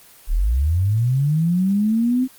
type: linear sweep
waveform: sine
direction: up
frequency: 30.87 to 261.6 Hz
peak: -15 dBFS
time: 0.27-2.28 s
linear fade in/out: 50 ms
effects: white hiss -47 dBFS RMS until 2.38 s + Opus 24 kbps